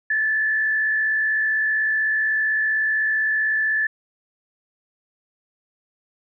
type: tone with frequency modulation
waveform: sine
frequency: 1743 Hz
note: A6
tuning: 17 cents flat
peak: -18 dBFS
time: 0.1-3.87 s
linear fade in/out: 5 ms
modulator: 55.8 Hz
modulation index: 0.57
effects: none